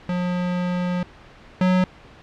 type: tone pair in turn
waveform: square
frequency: 178.9 / 183.82 Hz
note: F3 / F#3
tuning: +42 / -11 cents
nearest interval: unison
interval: 47 cents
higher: second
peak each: -22 / -16 dBFS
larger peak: second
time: 0.09-1.03 / 1.61-1.84 s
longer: first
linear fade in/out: 2 ms
effects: pink hiss -46 dBFS RMS until 2.22 s + low-pass 3000 Hz 12 dB/octave